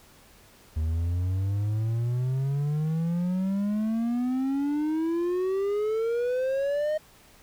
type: exponential sweep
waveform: triangle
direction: up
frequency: 77.2 to 623 Hz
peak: -22 dBFS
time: 0.76-6.98 s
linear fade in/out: 10 ms
effects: pink hiss -55 dBFS RMS until 7.42 s